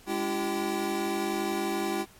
square tone cluster, 205.4 / 288.6 / 338.6 / 390.1 / 774 Hz, G#3 / D4 / E4 / G4 / G5, -19 / -30 / +46 / -8 / -22 cents, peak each -36 / -39 / -32 / -35 / -35 dBFS, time 0.06-2.06 s, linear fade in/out 50 ms, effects pink hiss -55 dBFS RMS until 2.19 s + MP3 64 kbps

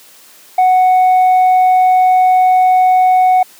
sine tone with tanh clipping, 740 Hz, F#5, in tune, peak -7 dBFS, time 0.58-3.43 s, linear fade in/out 5 ms, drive 2 dB, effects white hiss -42 dBFS RMS until 3.59 s + high-pass 200 Hz 12 dB/octave

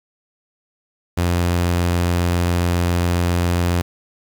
sawtooth tone, 87.31 Hz, F2, in tune, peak -12 dBFS, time 1.17-3.82 s, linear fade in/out 10 ms, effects 7-bit

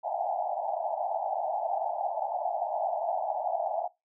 pink band-pass noise, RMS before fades -31 dBFS, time 0.03-3.88 s, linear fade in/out 20 ms, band 630 to 860 Hz, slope 96 dB/octave, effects noise-tail reverb RT60 0.2 s tail -22 dB re dry

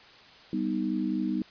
sine chord, G augmented, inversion none, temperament equal, 196 / 246.9 / 311.1 Hz, G3 / B3 / D#4, 0 / 0 / 0 cents, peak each -31 / -31 / -30 dBFS, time 0.53-1.42 s, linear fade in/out 2 ms, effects white hiss -52 dBFS RMS until 1.5 s + resampled to 11025 Hz

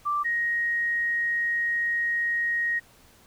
sine tone pair in turn, 1174.7 / 1877.7 Hz, D6 / A#6, 0 / +12 cents, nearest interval minor sixth, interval 812 cents, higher second, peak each -23 dBFS, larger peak neither, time 0.05-0.24 / 0.24-2.8 s, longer second, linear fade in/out 20 ms, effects pink hiss -56 dBFS RMS until 3.26 s

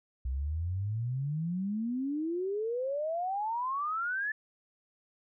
sine exponential sweep, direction up, 61.8 to 1760 Hz, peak -30 dBFS, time 0.25-4.32 s, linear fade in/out 5 ms, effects none

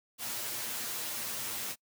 white noise with comb filter, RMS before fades -37 dBFS, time 0.18-1.76 s, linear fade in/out 50 ms, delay 8.5 ms, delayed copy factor +0.6, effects noise-tail reverb RT60 0.1 s tail -25 dB re dry + high-pass 100 Hz 12 dB/octave

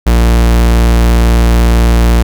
45% pulse tone, 58 Hz, A#1, 8 cents flat, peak -5 dBFS, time 0.06-2.23 s, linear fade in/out 10 ms, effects none

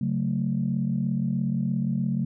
sine chord, F# minor, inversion second, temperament just, 138.75 / 185 / 222 Hz, C#3 / F#3 / A3, +2 / 0 / +16 cents, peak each -27 dBFS, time 0.01-2.25 s, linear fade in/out 5 ms, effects tanh soft clip ceiling -14 dBFS

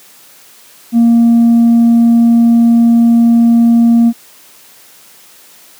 triangle tone with tanh clipping, 233.1 Hz, A#3, in tune, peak -4 dBFS, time 0.92-4.13 s, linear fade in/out 50 ms, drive 6 dB, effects white hiss -41 dBFS RMS until 5.79 s + high-pass 150 Hz 12 dB/octave

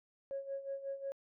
sine tone with tremolo, 549 Hz, C#5, 17 cents flat, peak -35 dBFS, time 0.31-1.12 s, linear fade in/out 0 ms, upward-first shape sine, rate 5.5 Hz, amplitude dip 75%, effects tanh soft clip ceiling -32 dBFS

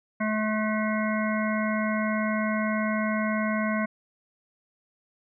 harmonic tone, 215.4 Hz, A3, 37 cents flat, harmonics 1 / 3 / 5 / 7 / 9 / 10, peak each -26 / -31 / -33 / -34 / -36 / -36 dBFS, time 0.2-3.86 s, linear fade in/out 10 ms, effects none

